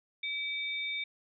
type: tone pair together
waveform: sine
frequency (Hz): 2297 / 3646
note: D7 / A#7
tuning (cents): -39 / -39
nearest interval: minor sixth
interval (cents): 800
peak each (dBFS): -34 / -37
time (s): 0.23-1.04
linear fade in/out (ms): 5
effects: none